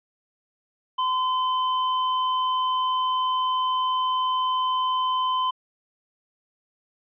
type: tone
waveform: square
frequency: 1023 Hz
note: C6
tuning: 39 cents flat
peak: -22 dBFS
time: 0.98-5.51 s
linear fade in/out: 10 ms
effects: resampled to 8000 Hz